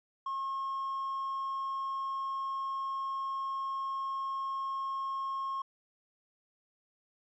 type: tone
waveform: triangle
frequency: 1080 Hz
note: C#6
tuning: 45 cents flat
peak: -30 dBFS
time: 0.26-5.62 s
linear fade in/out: 5 ms
effects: tanh soft clip ceiling -28 dBFS + resampled to 16000 Hz